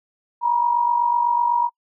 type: tone with amplitude modulation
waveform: sine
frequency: 955 Hz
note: A#5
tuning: 42 cents sharp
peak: -13 dBFS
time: 0.41-1.7 s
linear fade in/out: 50 ms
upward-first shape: sine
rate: 48 Hz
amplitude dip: 60%
effects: noise-tail reverb RT60 0.1 s tail -26 dB re dry